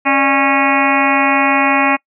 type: harmonic tone with a mistuned harmonic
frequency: 274.5 Hz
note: C#4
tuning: 17 cents flat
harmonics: 1 / 2 / 3 / 4 / 5 / 6 / 7 / 8 / 9 / 10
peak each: -17 / -21 / -17 / -18 / -23 / -25 / -20 / -20 / -18 / -27 dBFS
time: 0.05-1.97 s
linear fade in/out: 20 ms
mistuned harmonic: 2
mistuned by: +130 cents
effects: noise-tail reverb RT60 0.1 s tail -26 dB re dry